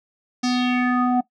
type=tone with low-pass filter sweep; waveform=square; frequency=248.7 Hz; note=B3; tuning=12 cents sharp; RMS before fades=-20 dBFS; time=0.43-1.21 s; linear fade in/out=10 ms; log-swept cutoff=5700 to 750 Hz; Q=3.7; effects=noise-tail reverb RT60 0.1 s tail -18 dB re dry